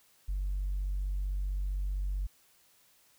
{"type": "tone with tanh clipping", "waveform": "triangle", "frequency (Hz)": 47.76, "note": "G1", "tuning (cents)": -44, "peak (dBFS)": -30, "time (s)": [0.28, 2.27], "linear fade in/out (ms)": 10, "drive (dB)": 5, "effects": ["white hiss -65 dBFS RMS until 3.18 s"]}